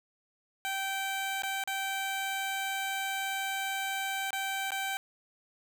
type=tone with dropouts; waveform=15% pulse; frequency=777 Hz; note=G5; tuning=16 cents flat; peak=-25 dBFS; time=0.65-4.97 s; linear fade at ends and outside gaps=0 ms; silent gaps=1.421-1.434 / 1.638-1.675 / 4.306-4.33 / 4.706-4.719 s; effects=none